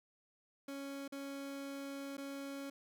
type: tone with dropouts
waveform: 30% pulse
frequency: 277.2 Hz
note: C#4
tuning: in tune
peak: -40 dBFS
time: 0.68-2.7 s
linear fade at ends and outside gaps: 5 ms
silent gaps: 1.079-1.122 / 2.17-2.179 s
effects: none